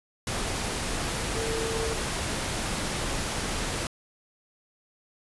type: tone in noise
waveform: sine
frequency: 450 Hz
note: A4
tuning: 39 cents sharp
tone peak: -30 dBFS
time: 1.35-1.93 s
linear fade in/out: 2 ms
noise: pink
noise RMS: -30 dBFS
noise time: 0.27-3.87 s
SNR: -3 dB
effects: resampled to 24000 Hz